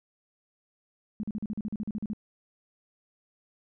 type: tone bursts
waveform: sine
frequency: 212.4 Hz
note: G#3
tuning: 39 cents sharp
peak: -29 dBFS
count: 13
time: 1.2-2.133 s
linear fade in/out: 0 ms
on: 33 ms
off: 42 ms
effects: none